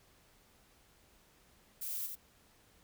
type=noise with echo; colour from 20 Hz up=violet; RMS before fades=-40 dBFS; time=1.81-2.07 s; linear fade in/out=10 ms; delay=85 ms; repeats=1; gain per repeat=-4 dB; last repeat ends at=2.155 s; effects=pink hiss -66 dBFS RMS until 2.83 s